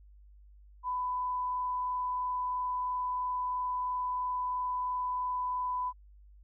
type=tone with frequency modulation; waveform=sine; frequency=999 Hz; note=B5; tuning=20 cents sharp; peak=-30 dBFS; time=0.83-5.93 s; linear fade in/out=50 ms; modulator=23 Hz; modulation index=0.24; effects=added 50 Hz sine -53 dBFS peak until 6.43 s